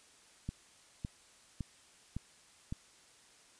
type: click train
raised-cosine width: 5 ms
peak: -25 dBFS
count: 5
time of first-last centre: 0.49-2.725 s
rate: 1.79 Hz
effects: white hiss -62 dBFS RMS until 3.59 s + resampled to 22050 Hz